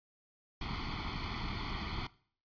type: noise with comb filter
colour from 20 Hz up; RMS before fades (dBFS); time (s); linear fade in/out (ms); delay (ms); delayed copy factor
pink; -38; 0.61-2.07; 5; 0.91; +0.85
effects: noise-tail reverb RT60 0.5 s tail -20 dB re dry + resampled to 11025 Hz